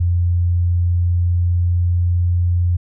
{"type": "tone with pitch glide", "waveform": "sine", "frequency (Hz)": [87.31, 87.82], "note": ["F2", "F2"], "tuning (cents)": [0, 10], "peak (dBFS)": -13, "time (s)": [0, 2.77], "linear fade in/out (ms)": 10, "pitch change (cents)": 10, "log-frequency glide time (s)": [0.41, 2.4], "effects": []}